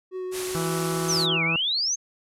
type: tone with vibrato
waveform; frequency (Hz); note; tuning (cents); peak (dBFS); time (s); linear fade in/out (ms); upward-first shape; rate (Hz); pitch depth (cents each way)
triangle; 370; F#4; 0; -27; 0.11-1.4; 50; triangle; 5.1; 14
type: low-pass noise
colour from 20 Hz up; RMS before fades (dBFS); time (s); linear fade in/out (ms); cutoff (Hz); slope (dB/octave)
white; -35; 0.31-1.27; 50; 12000; 48
type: harmonic tone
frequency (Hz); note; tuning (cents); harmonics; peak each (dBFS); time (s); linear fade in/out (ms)
164.81; E3; 0; 1 / 2 / 3 / 4 / 5 / 6 / 7 / 8 / 9; -28 / -34 / -37 / -40 / -39 / -42 / -37 / -37 / -42; 0.55-1.56; 0
type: exponential two-way sweep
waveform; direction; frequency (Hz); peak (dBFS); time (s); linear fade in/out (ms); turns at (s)
sine; down then up; 6500 to 2131 to 6500; -22; 1.08-1.96; 20; 1.44
effects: none